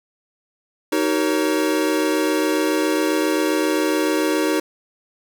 square chord, D# minor seventh, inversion none, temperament equal with one note detuned, 311.1 / 378.4 / 466.2 / 554.4 Hz, D#4 / F#4 / A#4 / C#5, 0 / +39 / 0 / 0 cents, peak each -21 / -24 / -26 / -27 dBFS, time 0.92-4.6 s, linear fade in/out 5 ms, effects none

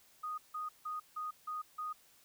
sine tone bursts, 1240 Hz, D#6, 6 cents flat, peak -37 dBFS, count 6, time 0.23-1.93 s, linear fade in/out 10 ms, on 150 ms, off 160 ms, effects white hiss -65 dBFS RMS until 2.24 s

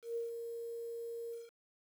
sine tone with ADSR envelope, 465.3 Hz, A#4, 3 cents flat, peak -34 dBFS, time 0.02-1.51 s, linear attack 140 ms, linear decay 140 ms, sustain -6 dB, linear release 190 ms, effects 10-bit

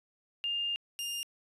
sine / sawtooth tone pair in turn, 2811 / 2811 Hz, F7 / F7, +11 / +11 cents, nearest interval unison, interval 0 cents, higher neither, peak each -30 / -31 dBFS, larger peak first, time 0.44-0.76 / 0.99-1.23 s, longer first, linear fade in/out 0 ms, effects resampled to 32000 Hz + 11-bit

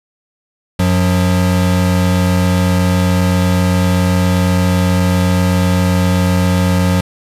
square tone pair together, 92.5 / 180.25 Hz, F#2 / F#3, 0 / -45 cents, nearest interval octave, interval 1155 cents, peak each -14 dBFS, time 0.79-7.01 s, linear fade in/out 5 ms, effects resampled to 32000 Hz + 7-bit

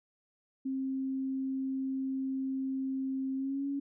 sine tone with pitch glide, 266 to 279.4 Hz, C4 to C#4, +29 to +14 cents, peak -31 dBFS, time 0.65-3.8 s, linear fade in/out 10 ms, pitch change +85 cents, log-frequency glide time 3.36-3.67 s, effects none

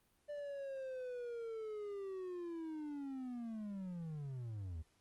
triangle linear sweep, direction down, 591 to 75.2 Hz, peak -40 dBFS, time 0.28-4.83 s, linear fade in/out 20 ms, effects pink hiss -75 dBFS RMS until 5 s + Opus 32 kbps

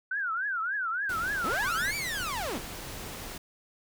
sine tone with vibrato, 1480 Hz, F#6, in tune, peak -28 dBFS, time 0.11-1.91 s, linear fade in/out 5 ms, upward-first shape triangle, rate 3.5 Hz, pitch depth 260 cents each way
pink noise, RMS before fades -40 dBFS, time 1.09-3.38 s, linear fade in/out 5 ms
sawtooth linear two-way sweep, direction up then down, 148.6 to 2349 to 188.3 Hz, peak -28 dBFS, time 1.44-2.58 s, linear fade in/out 2 ms, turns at 1.96 s
effects none

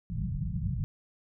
white low-pass noise, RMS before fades -32 dBFS, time 0.1-0.84 s, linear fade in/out 0 ms, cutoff 190 Hz, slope 96 dB/octave, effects none

